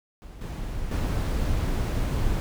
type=noise with level steps; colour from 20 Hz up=brown; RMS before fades=-41 / -32 / -25 dBFS; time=0.22-2.4 s; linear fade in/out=0 ms; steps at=0.41 / 0.91 s; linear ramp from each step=5 ms; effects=none